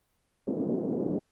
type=band-pass noise; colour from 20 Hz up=pink; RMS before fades=-30 dBFS; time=0.47-1.19 s; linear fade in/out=5 ms; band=190 to 470 Hz; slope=24 dB/octave; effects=pink hiss -74 dBFS RMS until 1.31 s + Opus 32 kbps